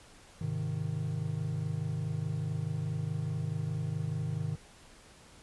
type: chord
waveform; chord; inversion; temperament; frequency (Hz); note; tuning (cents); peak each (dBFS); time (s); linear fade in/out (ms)
triangle; Ab major; none; equal; 103.83 / 130.81 / 155.56; Ab2 / C3 / Eb3; 0 / 0 / 0; -35 / -35 / -32; 0.41-4.56; 5
effects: pink hiss -56 dBFS RMS until 5.42 s + resampled to 24000 Hz